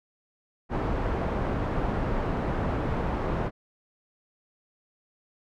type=low-pass noise; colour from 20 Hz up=pink; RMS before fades=-28 dBFS; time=0.69-3.51 s; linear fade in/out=50 ms; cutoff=1100 Hz; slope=12 dB/octave; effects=none